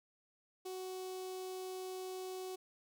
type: tone with notch filter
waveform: sawtooth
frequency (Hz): 372.4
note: F#4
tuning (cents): +11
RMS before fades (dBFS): -44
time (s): 0.65-2.56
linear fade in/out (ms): 10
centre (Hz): 1700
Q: 0.65
effects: none